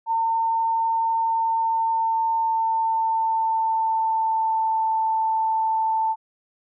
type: tone with pitch glide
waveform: sine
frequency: 906 to 886.8 Hz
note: A#5 to A5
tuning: -50 to +13 cents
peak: -19 dBFS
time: 0.06-6.16 s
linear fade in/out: 50 ms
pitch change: -37 cents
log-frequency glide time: 1.2-4.93 s
effects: none